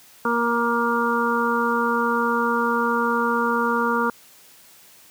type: harmonic tone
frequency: 235.3 Hz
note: A#3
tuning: 16 cents sharp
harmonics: 1 / 2 / 4 / 5 / 6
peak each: -25 / -25 / -25 / -25 / -25 dBFS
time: 0.25-4.1 s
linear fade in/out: 2 ms
effects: white hiss -50 dBFS RMS until 5.1 s + high-pass 80 Hz 12 dB/octave